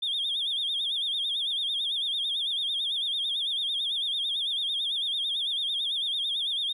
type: tone with vibrato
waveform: sine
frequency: 3445 Hz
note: A7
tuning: 37 cents flat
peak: -25 dBFS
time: 0.02-6.73 s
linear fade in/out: 10 ms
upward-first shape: sine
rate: 9 Hz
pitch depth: 130 cents each way
effects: tanh soft clip ceiling -23 dBFS